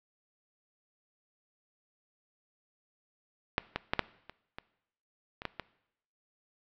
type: clicks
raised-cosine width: 0.3 ms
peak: -9 / -14 / -10 / -8 / -27 / -24 / -24 / -16 / -19 dBFS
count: 9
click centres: 3.581 / 3.76 / 3.935 / 3.993 / 4.296 / 4.585 / 5.419 / 5.453 / 5.597 s
effects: noise-tail reverb RT60 0.8 s tail -20 dB re dry + low-pass 4000 Hz 12 dB/octave